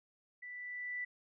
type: tone with level ramp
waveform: sine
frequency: 1975.5 Hz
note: B6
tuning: in tune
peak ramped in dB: -45 to -36 dBFS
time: 0.42-1.05 s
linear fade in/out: 10 ms
effects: none